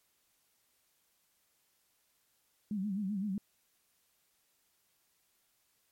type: tone with vibrato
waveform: sine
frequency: 199.7 Hz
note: G3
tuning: 32 cents sharp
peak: -32 dBFS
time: 2.71-3.38 s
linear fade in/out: 2 ms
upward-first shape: sine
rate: 7.8 Hz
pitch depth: 120 cents each way
effects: white hiss -74 dBFS RMS until 5.91 s + MP3 64 kbps